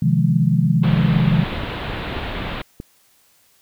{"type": "chord", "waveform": "sine", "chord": "F minor seventh", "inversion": "second", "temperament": "just", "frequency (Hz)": [130.96, 157.15, 174.61, 209.5], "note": ["C3", "Eb3", "F3", "Ab3"], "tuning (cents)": [2, 18, 0, 15], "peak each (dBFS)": [-19, -17, -19, -22], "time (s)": [0.02, 1.44], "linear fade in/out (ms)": 5}
{"type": "low-pass noise", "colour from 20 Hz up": "pink", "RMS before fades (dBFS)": -27, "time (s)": [0.83, 2.62], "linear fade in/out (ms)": 5, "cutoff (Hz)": 3800, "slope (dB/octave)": 48}
{"type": "clicks", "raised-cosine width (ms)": 3, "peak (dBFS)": -17, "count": 8, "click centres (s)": [1.531, 1.582, 1.635, 1.899, 1.935, 2.165, 2.405, 2.801]}
{"effects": ["white hiss -57 dBFS RMS until 3.61 s"]}